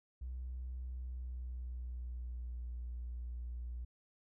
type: tone with pitch glide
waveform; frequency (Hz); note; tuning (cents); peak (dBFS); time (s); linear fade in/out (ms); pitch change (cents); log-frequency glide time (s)
triangle; 62.8 to 60.14; B1 to B1; +30 to -45; -36; 0.21-3.85; 10; -75; 0.86-2.68
effects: tanh soft clip ceiling -38 dBFS